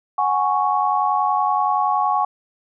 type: chord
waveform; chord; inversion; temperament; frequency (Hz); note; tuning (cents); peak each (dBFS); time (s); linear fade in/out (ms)
sine; F# suspended second; none; equal; 740 / 830.6 / 1108.7; F#5 / G#5 / C#6; 0 / 0 / 0; -22 / -20 / -20; 0.18-2.25; 5
effects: none